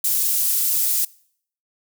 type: high-pass noise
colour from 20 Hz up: pink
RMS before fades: -20 dBFS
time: 0.04-1.05 s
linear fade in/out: 5 ms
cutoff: 11000 Hz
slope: 12 dB/octave
effects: noise-tail reverb RT60 0.6 s tail -23 dB re dry